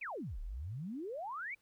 sine exponential two-way sweep, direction down then up, 2695 to 33.58 to 2414 Hz, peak -39 dBFS, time 0.01-1.55 s, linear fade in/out 10 ms, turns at 0.4 s, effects pink hiss -75 dBFS RMS until 1.61 s

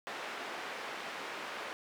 white band-pass noise, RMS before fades -42 dBFS, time 0.07-1.73 s, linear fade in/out 0 ms, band 330 to 2000 Hz, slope 12 dB/octave, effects none

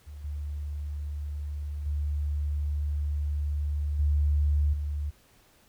sine tone with level steps, 73.42 Hz, D2, in tune, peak -39 / -31 / -26 / -21 / -28 dBFS, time 0.06-5.11 s, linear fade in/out 20 ms, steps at 0.24 / 1.86 / 3.99 / 4.73 s, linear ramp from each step 5 ms, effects pink hiss -61 dBFS RMS until 5.68 s

